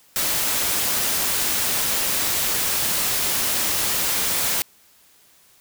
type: noise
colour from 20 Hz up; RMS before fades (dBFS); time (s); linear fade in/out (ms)
white; -22; 0.16-4.62; 0
effects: white hiss -55 dBFS RMS until 5.6 s